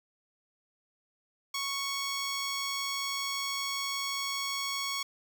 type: tone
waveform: 10% pulse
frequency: 1108.7 Hz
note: C#6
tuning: in tune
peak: -23 dBFS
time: 1.54-5.03 s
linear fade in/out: 5 ms
effects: none